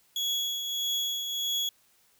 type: tone with tremolo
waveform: 35% pulse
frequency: 3353 Hz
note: G#7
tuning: 16 cents sharp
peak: -24 dBFS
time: 0.16-1.69 s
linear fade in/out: 2 ms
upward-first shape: triangle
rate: 1.6 Hz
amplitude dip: 50%
effects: white hiss -65 dBFS RMS until 2.19 s

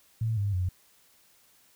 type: tone with pitch steps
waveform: sine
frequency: 112.1 / 101.03 / 91.05 Hz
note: A2 / G#2 / F#2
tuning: +33 / -47 / -27 cents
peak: -25 dBFS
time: 0.21-0.69 s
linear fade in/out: 5 ms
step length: 160 ms
effects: white hiss -62 dBFS RMS until 1.75 s

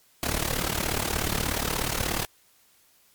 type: noise with amplitude modulation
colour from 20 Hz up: pink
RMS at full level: -24 dBFS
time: 0.23-2.25 s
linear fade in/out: 0 ms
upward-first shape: sine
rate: 36.7 Hz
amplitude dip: 80%
effects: white hiss -61 dBFS RMS until 3.14 s + MP3 96 kbps

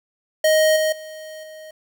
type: tone with level steps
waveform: square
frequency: 625 Hz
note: D#5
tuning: 8 cents sharp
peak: -14 / -18 / -34 / -38 dBFS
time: 0.44-1.71 s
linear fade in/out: 5 ms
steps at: 0.76 / 0.92 / 1.43 s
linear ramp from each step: 5 ms
effects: 9-bit

